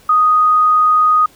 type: tone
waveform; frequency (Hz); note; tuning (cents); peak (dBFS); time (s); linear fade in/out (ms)
sine; 1244.5; D#6; 0; -8; 0.09-1.26; 5
effects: pink hiss -47 dBFS RMS until 1.35 s